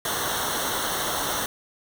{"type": "noise with comb filter", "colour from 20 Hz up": "pink", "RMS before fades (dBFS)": -27, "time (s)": [0.05, 1.46], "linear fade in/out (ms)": 2, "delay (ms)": 0.41, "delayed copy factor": -0.85, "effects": []}